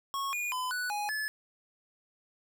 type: tone with pitch steps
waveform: square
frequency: 1099 / 2439 / 1011 / 1482 / 830 / 1724 Hz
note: C#6 / D#7 / B5 / F#6 / G#5 / A6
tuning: -15 / -35 / +40 / +2 / -1 / -36 cents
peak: -32 dBFS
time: 0.14-1.28 s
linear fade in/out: 0 ms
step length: 190 ms
effects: none